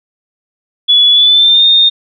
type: tone with pitch glide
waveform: sine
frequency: 3414 to 3659 Hz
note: G#7 to A#7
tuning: +47 to -33 cents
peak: -4 dBFS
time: 0.88-1.9 s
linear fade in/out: 20 ms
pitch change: +120 cents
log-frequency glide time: 1.12-1.65 s
effects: none